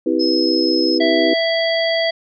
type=chord; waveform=sine; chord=C major seventh; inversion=none; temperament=just; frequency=261.6 / 327 / 392.4 / 490.5 Hz; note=C4 / E4 / G4 / B4; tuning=0 / -14 / +2 / -12 cents; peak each=-22 / -17 / -22 / -22 dBFS; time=0.06-1.34 s; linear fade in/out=5 ms
type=tone; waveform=sine; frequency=5170 Hz; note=E8; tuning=34 cents flat; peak=-19 dBFS; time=0.19-0.99 s; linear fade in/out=20 ms
type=harmonic tone; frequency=661 Hz; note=E5; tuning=5 cents sharp; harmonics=1 / 3 / 5 / 7; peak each=-17 / -22 / -24 / -25 dBFS; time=1-2.11 s; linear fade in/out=10 ms
effects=none